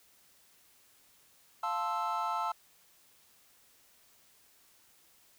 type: chord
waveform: triangle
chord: F major seventh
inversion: none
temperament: equal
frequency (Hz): 698.5 / 880 / 1046.5 / 1318.5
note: F5 / A5 / C6 / E6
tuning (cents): 0 / 0 / 0 / 0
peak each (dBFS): -37 / -33 / -37 / -33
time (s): 1.63-2.52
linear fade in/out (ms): 5
effects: white hiss -64 dBFS RMS until 5.38 s